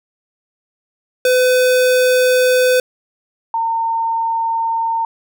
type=tone pair in turn; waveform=square / sine; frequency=505 / 910.8 Hz; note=B4 / A#5; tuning=+39 / -40 cents; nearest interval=minor seventh; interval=1021 cents; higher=second; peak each=-11 / -15 dBFS; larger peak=first; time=1.25-2.8 / 3.54-5.05 s; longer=first; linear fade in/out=2 ms; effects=none